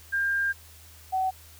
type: tone pair in turn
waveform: sine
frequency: 1600 / 755.1 Hz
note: G6 / F#5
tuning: +35 / +35 cents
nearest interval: octave + minor second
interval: 1300 cents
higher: first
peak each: -23 dBFS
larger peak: neither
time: 0.12-0.53 / 1.12-1.31 s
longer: first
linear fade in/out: 20 ms
effects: added 80 Hz sine -51 dBFS peak until 1.59 s + white hiss -52 dBFS RMS until 1.59 s